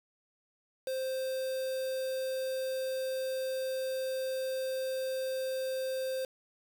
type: tone with quantisation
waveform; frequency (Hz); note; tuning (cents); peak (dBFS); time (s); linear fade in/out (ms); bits
triangle; 523.3; C5; 0; -30; 0.87-6.25; 2; 7
effects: none